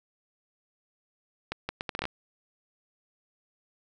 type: accelerating click train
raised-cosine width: 0.3 ms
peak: -15 dBFS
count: 9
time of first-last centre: 1.52-2.054 s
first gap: 170 ms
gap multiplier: 0.7
effects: none